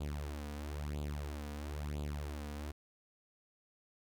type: tone with flanger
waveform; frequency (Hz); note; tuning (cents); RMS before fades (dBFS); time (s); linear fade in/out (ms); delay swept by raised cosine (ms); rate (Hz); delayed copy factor
sawtooth; 73.42; D2; 0; -41; 0-2.72; 10; 0.26 to 4.16; 1; +0.75
effects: none